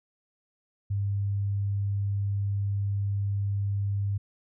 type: tone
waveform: sine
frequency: 100 Hz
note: G2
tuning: 35 cents sharp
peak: -25 dBFS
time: 0.9-4.18 s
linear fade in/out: 10 ms
effects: none